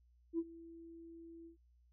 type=tone with ADSR envelope; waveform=sine; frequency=332.1 Hz; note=E4; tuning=13 cents sharp; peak=-31 dBFS; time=0.33-1.57 s; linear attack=56 ms; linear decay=46 ms; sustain=-20 dB; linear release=110 ms; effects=tanh soft clip ceiling -28 dBFS + added 60 Hz sine -66 dBFS peak until 1.92 s